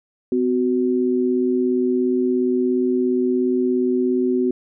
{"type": "tone pair together", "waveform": "sine", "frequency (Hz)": [253.9, 371], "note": ["B3", "F#4"], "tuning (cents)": [48, 5], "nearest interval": "perfect fifth", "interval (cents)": 657, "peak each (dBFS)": -19, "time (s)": [0.32, 4.51], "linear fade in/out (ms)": 2, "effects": []}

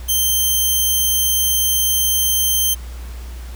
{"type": "tone", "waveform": "5% pulse", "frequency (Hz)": 3136, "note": "G7", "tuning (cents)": 0, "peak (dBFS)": -6, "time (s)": [0.08, 2.75], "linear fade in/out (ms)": 20, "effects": ["added 60 Hz sine -28 dBFS peak until 3.55 s", "pink hiss -42 dBFS RMS until 3.55 s"]}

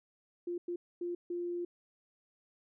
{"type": "tone bursts at uneven times", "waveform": "sine", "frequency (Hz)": 349.2, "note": "F4", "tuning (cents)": 0, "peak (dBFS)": -34, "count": 4, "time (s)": [[0.47, 0.58], [0.68, 0.76], [1.01, 1.15], [1.3, 1.65]], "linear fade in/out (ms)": 5, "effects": []}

